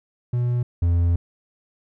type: tone pair in turn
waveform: triangle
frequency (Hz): 121.8 / 85.84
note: B2 / F2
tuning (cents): -24 / -29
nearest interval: tritone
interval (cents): 605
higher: first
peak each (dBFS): -17 / -14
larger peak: second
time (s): 0.33-0.63 / 0.82-1.16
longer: second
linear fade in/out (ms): 5
effects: none